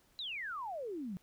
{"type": "exponential sweep", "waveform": "sine", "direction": "down", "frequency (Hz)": [4051, 172.7], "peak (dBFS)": -38, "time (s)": [0.19, 1.17], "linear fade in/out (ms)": 0, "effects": ["pink hiss -69 dBFS RMS until 1.22 s"]}